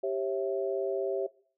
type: chord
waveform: sine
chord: C# diminished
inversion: second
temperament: equal with one note detuned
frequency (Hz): 392 / 543 / 659.3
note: G4 / C#5 / E5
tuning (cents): 0 / -36 / 0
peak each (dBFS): -31 / -32 / -34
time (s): 0.03-1.27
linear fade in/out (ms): 10
effects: noise-tail reverb RT60 0.5 s tail -21 dB re dry